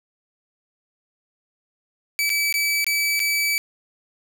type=tone with dropouts; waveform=sawtooth; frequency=2300 Hz; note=D7; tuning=37 cents flat; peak=-16 dBFS; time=2.19-3.58 s; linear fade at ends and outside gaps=0 ms; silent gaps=2.294-2.301 / 2.526-2.541 / 2.844-2.866 / 3.194-3.201 s; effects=none